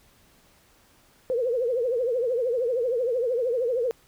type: tone with vibrato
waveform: sine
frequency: 487.7 Hz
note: B4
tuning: 22 cents flat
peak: -22 dBFS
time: 1.3-3.91 s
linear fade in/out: 0 ms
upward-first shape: triangle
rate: 13 Hz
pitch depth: 160 cents each way
effects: pink hiss -59 dBFS RMS until 4.07 s